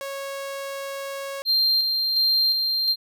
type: tone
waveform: sawtooth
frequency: 551 Hz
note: C#5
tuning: 11 cents flat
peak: -26 dBFS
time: 0.01-1.42 s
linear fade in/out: 0 ms
type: tone with tremolo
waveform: triangle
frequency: 4176 Hz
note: C8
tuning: 4 cents flat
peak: -16 dBFS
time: 1.45-2.96 s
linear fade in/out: 50 ms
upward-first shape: square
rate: 1.4 Hz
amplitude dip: 35%
effects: none